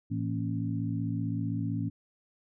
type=harmonic tone with a mistuned harmonic; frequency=55.6 Hz; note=A1; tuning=19 cents sharp; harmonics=2 / 3 / 4 / 5; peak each=-32 / -35 / -37 / -35 dBFS; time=0.1-1.9 s; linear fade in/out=20 ms; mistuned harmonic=4; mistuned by=+76 cents; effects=none